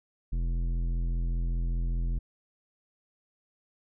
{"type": "tone with tanh clipping", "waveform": "triangle", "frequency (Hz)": 42.53, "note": "F1", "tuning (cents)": -45, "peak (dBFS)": -28, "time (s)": [0.32, 2.19], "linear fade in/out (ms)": 10, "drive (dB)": 16, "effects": []}